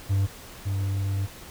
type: tone pair in turn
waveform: triangle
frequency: 98 / 98 Hz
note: G2 / G2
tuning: 0 / 0 cents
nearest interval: unison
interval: 0 cents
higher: neither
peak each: -18 / -22 dBFS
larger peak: first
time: 0.09-0.27 / 0.65-1.27 s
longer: second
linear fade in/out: 20 ms
effects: pink hiss -44 dBFS RMS until 1.5 s